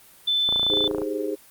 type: tone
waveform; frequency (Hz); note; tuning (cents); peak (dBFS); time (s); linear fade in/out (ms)
sine; 3520; A7; 0; -19; 0.27-0.88; 10
type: click train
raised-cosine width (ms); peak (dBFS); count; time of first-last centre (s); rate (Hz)
1; -18; 16; 0.49-1.018; 28.4
type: chord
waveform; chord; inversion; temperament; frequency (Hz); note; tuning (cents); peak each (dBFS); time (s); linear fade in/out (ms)
sine; Ab major seventh; second; equal; 311.1 / 392 / 415.3 / 523.3; Eb4 / G4 / Ab4 / C5; 0 / 0 / 0 / 0; -30 / -32 / -28 / -32; 0.69-1.36; 20
effects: white hiss -51 dBFS RMS until 1.5 s + Opus 32 kbps